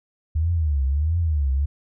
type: tone with vibrato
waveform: sine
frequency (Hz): 75.5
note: D2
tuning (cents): +48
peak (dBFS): -18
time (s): 0.35-1.66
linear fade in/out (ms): 10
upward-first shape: triangle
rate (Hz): 1.5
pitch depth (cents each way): 250
effects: none